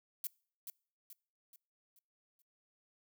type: noise with echo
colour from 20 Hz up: violet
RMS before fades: -38 dBFS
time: 0.24-0.27 s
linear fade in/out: 2 ms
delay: 430 ms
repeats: 5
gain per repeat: -7 dB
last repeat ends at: 2.42 s
effects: noise-tail reverb RT60 0.5 s tail -26 dB re dry